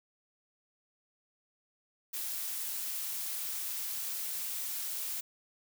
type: noise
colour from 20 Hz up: blue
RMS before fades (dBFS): -37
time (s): 2.13-5.21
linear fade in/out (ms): 10
effects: none